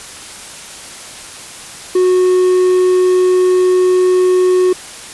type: tone with quantisation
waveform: triangle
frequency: 366.7 Hz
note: F#4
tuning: 15 cents flat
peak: -6 dBFS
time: 1.95-4.73 s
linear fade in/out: 5 ms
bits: 6
effects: white hiss -31 dBFS RMS until 5.13 s + resampled to 24000 Hz